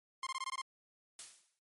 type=tone bursts; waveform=sawtooth; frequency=1057 Hz; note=C6; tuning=17 cents sharp; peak=-33 dBFS; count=7; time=0.23-0.615 s; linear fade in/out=2 ms; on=37 ms; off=21 ms
type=noise with exponential decay; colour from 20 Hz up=blue; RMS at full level=-41 dBFS; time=1.19-1.59 s; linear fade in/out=1 ms; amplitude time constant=85 ms
effects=low-pass 11000 Hz 12 dB/octave + MP3 48 kbps